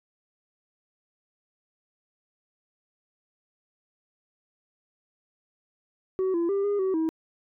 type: tone with pitch steps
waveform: sine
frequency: 377 / 339.1 / 396.6 / 407.6 / 379.6 / 321.1 Hz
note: F#4 / E4 / G4 / G#4 / F#4 / E4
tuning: +32 / +49 / +20 / -32 / +44 / -45 cents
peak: -20 dBFS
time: 6.19-7.09 s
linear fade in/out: 0 ms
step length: 150 ms
effects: tanh soft clip ceiling -22 dBFS

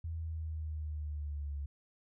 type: linear sweep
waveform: sine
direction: down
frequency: 82.41 to 70.6 Hz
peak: -36 dBFS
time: 0.04-1.66 s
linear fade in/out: 5 ms
effects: none

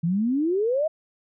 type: exponential sweep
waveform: sine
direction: up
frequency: 159.9 to 652 Hz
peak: -20 dBFS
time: 0.03-0.88 s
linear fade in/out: 10 ms
effects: none

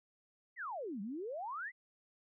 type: exponential two-way sweep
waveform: sine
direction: down then up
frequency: 2093 to 188.3 to 2093 Hz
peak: -39 dBFS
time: 0.56-1.72 s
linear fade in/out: 50 ms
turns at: 1.01 s
effects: none

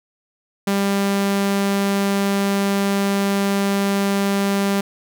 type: tone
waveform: sawtooth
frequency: 198.5 Hz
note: G3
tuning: 22 cents sharp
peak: -13 dBFS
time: 0.67-4.81 s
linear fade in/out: 5 ms
effects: none

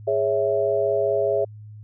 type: chord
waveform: sine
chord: C# minor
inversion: second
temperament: equal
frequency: 415.3 / 554.4 / 659.3 Hz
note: G#4 / C#5 / E5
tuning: 0 / 0 / 0 cents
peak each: -23 dBFS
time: 0.07-1.45 s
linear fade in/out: 10 ms
effects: added 106 Hz sine -38 dBFS peak until 1.83 s

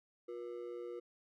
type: ring-modulated tone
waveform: triangle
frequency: 418.8 Hz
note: G#4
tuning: 15 cents sharp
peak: -37 dBFS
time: 0.28-1 s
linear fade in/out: 10 ms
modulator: 61.8 Hz
effects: none

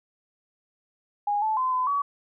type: tone with pitch steps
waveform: sine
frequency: 822 / 871 / 1027 / 1015 / 1134 Hz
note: G#5 / A5 / C6 / B5 / C#6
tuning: -18 / -18 / -33 / +47 / +39 cents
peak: -22 dBFS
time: 1.27-2.02 s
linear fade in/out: 5 ms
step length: 150 ms
effects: none

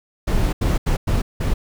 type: noise bursts at uneven times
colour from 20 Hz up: brown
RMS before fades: -18 dBFS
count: 5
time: 0.27-0.53 / 0.61-0.78 / 0.86-0.97 / 1.07-1.22 / 1.4-1.54 s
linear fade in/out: 10 ms
effects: none

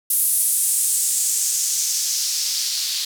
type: noise with band-pass filter sweep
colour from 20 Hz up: blue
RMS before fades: -21 dBFS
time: 0.1-3.05 s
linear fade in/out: 5 ms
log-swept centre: 11000 to 4200 Hz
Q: 2.3
effects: none

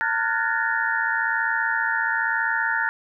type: tone cluster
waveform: sine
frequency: 904 / 1410 / 1491 / 1708 / 1823 Hz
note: A5 / F6 / F#6 / G#6 / A#6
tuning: +47 / +16 / +13 / +48 / -39 cents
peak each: -27 dBFS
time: 0.01-2.89 s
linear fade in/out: 0 ms
effects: none

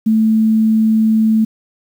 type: tone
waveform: sine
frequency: 220 Hz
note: A3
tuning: in tune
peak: -9 dBFS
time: 0.06-1.45 s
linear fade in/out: 10 ms
effects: 7-bit

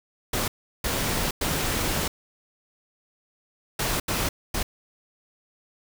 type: noise bursts at uneven times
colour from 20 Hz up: pink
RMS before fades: -26 dBFS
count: 6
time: 0.33-0.48 / 0.84-1.31 / 1.41-2.08 / 3.79-4 / 4.08-4.29 / 4.54-4.63 s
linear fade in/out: 5 ms
effects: none

